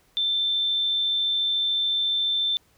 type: tone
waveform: sine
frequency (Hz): 3553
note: A7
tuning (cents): +16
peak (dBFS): -21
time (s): 0.17-2.57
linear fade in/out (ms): 0
effects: pink hiss -62 dBFS RMS until 2.77 s